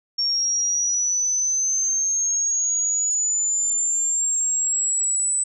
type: linear sweep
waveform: sine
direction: up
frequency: 5500 to 8000 Hz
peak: -19 dBFS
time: 0.18-5.44 s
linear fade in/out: 10 ms
effects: none